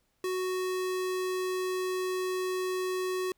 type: tone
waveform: square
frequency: 370 Hz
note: F#4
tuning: in tune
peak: -30 dBFS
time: 0.24-3.32 s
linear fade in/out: 2 ms
effects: pink hiss -74 dBFS RMS until 3.37 s

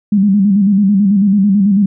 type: tone with vibrato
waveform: sine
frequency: 199.7 Hz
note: G3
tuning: 32 cents sharp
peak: -7 dBFS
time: 0.12-1.86 s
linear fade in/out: 5 ms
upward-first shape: square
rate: 9.1 Hz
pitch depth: 70 cents each way
effects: none

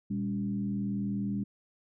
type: tone with frequency modulation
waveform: sine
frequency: 199.7 Hz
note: G3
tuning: 32 cents sharp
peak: -29 dBFS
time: 0.1-1.44 s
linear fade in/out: 10 ms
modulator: 80.5 Hz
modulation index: 0.75
effects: none

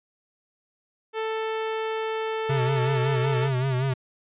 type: tone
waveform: sawtooth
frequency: 441.7 Hz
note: A4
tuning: 7 cents sharp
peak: -22 dBFS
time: 1.13-3.5 s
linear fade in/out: 50 ms
type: tone with vibrato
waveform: square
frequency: 130.81 Hz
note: C3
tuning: in tune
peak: -23 dBFS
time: 2.49-3.94 s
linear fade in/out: 10 ms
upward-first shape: sine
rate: 5.3 Hz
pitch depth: 78 cents each way
effects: resampled to 8000 Hz

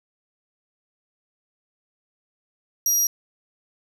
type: tone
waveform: 30% pulse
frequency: 5730 Hz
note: F8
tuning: 44 cents sharp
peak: -14 dBFS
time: 2.86-3.07 s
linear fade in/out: 2 ms
effects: none

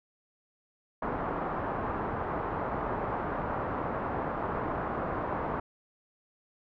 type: low-pass noise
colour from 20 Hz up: white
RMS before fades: -33 dBFS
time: 1.02-5.6 s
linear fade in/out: 5 ms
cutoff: 1200 Hz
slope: 24 dB/octave
effects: none

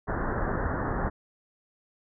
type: low-pass noise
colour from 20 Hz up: pink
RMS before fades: -29 dBFS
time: 0.07-1.1 s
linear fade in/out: 20 ms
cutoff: 1800 Hz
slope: 96 dB/octave
effects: none

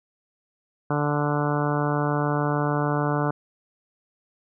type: harmonic tone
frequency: 146.83 Hz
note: D3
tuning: in tune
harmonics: 1 / 2 / 3 / 4 / 5 / 6 / 7 / 8 / 9 / 10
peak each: -25 / -28 / -30 / -31 / -32 / -33 / -33 / -34 / -35 / -35 dBFS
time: 0.9-3.31 s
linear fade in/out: 5 ms
effects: none

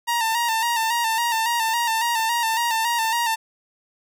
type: tone with vibrato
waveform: sawtooth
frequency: 919 Hz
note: A#5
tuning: 25 cents flat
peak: -16 dBFS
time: 0.07-3.36 s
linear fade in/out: 20 ms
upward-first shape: square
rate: 3.6 Hz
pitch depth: 47 cents each way
effects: none

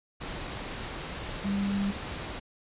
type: tone in noise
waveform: sine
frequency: 199 Hz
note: G3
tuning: 26 cents sharp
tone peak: -26 dBFS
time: 1.44-1.92 s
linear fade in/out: 20 ms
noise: pink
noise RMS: -37 dBFS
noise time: 0.2-2.4 s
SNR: +8 dB
effects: resampled to 8000 Hz

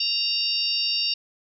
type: harmonic tone with a mistuned harmonic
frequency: 932.3 Hz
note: A#5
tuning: in tune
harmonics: 3 / 4 / 5 / 6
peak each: -27 / -31 / -26 / -27 dBFS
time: 0-1.14 s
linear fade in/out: 5 ms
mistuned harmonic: 6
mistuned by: -48 cents
effects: none

